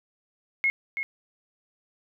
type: tone with echo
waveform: sine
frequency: 2166 Hz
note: C#7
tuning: 41 cents flat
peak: -20 dBFS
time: 0.64-0.7 s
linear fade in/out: 0 ms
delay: 330 ms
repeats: 1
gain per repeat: -7 dB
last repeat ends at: 1.03 s
effects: none